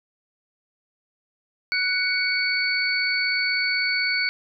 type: tone cluster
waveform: sine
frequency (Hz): 1483 / 2236 / 4472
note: F#6 / C#7 / C#8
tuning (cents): +4 / +14 / +14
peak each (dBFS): -27 / -23 / -26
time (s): 1.72-4.29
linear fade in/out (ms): 0
effects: none